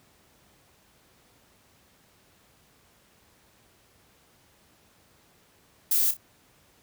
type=noise with echo; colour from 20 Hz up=violet; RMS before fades=-23 dBFS; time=5.91-6.11 s; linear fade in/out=5 ms; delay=30 ms; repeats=2; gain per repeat=-11 dB; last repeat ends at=6.17 s; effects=pink hiss -61 dBFS RMS until 6.82 s + high-pass 60 Hz 12 dB/octave